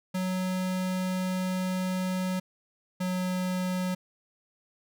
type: tone pair in turn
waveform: square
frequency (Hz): 185 / 183.4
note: F#3 / F#3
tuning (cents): 0 / -15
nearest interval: unison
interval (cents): 15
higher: first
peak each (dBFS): -28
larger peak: neither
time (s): 0.14-2.4 / 3-3.95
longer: first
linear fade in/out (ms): 10
effects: none